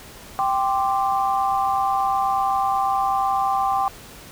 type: chord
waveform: sine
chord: G suspended fourth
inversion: none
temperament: equal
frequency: 784 / 1046.5 / 1174.7 Hz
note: G5 / C6 / D6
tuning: 0 / 0 / 0 cents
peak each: -20 / -25 / -25 dBFS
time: 0.39-3.88 s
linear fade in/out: 0 ms
effects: pink hiss -42 dBFS RMS until 4.31 s